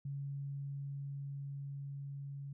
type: tone with level ramp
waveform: sine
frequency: 139.9 Hz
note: C#3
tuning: 16 cents sharp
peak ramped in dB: -38 to -42 dBFS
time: 0.05-2.53 s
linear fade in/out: 5 ms
effects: none